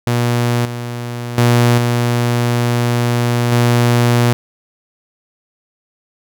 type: tone with level steps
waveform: sawtooth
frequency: 120 Hz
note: B2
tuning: 49 cents flat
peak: -9 / -18 / -5 / -9 / -6 dBFS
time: 0.07-4.33 s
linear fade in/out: 0 ms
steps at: 0.65 / 1.38 / 1.78 / 3.52 s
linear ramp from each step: 2 ms
effects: none